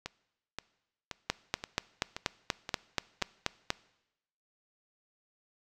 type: two click trains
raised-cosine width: 0.2 ms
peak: -10 / -19 dBFS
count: 11 / 7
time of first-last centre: 1.3-3.704 / 0.06-3.218 s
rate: 4.16 / 1.9 Hz
effects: noise-tail reverb RT60 0.9 s tail -21 dB re dry